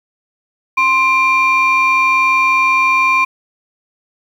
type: tone pair together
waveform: sine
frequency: 1046.5 / 2379 Hz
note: C6 / D7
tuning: 0 / +22 cents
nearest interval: octave + major second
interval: 1422 cents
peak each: -11 dBFS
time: 0.77-3.25 s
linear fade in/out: 10 ms
effects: tanh soft clip ceiling -5 dBFS + 7-bit